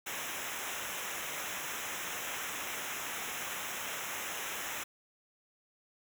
pink noise with comb filter, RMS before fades -39 dBFS, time 0.06-4.84 s, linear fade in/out 10 ms, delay 0.22 ms, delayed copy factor -1, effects none

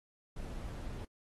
brown noise, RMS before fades -42 dBFS, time 0.36-1.05 s, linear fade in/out 5 ms, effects AAC 32 kbps

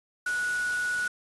sine tone in noise, 1468 Hz, F#6, 14 cents flat, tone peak -26 dBFS, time 0.26-1.08 s, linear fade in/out 5 ms, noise white, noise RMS -39 dBFS, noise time 0.26-1.08 s, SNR +10 dB, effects resampled to 24000 Hz

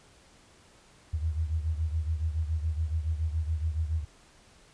sine beating tone pair, 78 / 85.1 Hz, D#2 / F2, +5 / -44 cents, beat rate 7.1 Hz, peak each -28 / -33 dBFS, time 1.13-4.05 s, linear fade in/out 10 ms, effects pink hiss -58 dBFS RMS until 4.73 s + resampled to 22050 Hz

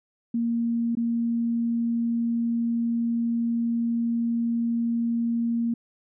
sine tone with dropouts, 233.1 Hz, A#3, in tune, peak -22 dBFS, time 0.34-5.74 s, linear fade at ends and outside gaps 5 ms, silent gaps 0.952-0.97 s, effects none

